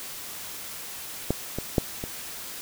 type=clicks; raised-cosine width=2 ms; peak=-9 / -15 / -6 / -18 dBFS; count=4; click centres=1.306 / 1.586 / 1.782 / 2.039 s; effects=white hiss -38 dBFS RMS until 2.61 s